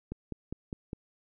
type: click train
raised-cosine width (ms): 3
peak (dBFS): -23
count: 5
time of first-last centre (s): 0.12-0.931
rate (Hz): 4.93
effects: none